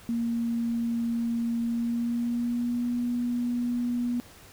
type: tone with pitch glide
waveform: sine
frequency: 233.1 to 242 Hz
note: A#3 to B3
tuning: 0 to -35 cents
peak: -25 dBFS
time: 0.09-4.2 s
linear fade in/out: 0 ms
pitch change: +65 cents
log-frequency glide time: 1.64-2.89 s
effects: added 98 Hz sine -57 dBFS peak until 4.52 s + pink hiss -51 dBFS RMS until 4.52 s